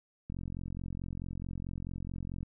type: click train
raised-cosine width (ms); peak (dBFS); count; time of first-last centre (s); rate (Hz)
5; -27; 96; 0.3-2.43; 44.6
effects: none